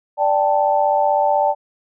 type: chord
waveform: sine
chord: D suspended fourth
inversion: none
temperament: equal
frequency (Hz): 587.3 / 784 / 880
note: D5 / G5 / A5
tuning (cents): 0 / 0 / 0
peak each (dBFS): -18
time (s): 0.17-1.55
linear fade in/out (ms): 50
effects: none